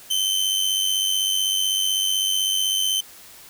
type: tone with amplitude modulation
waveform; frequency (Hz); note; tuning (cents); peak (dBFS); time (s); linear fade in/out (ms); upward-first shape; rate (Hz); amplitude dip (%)
sawtooth; 3080; G7; -31; -14; 0.1-3.01; 10; sine; 95.9; 55
effects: white hiss -45 dBFS RMS until 3.49 s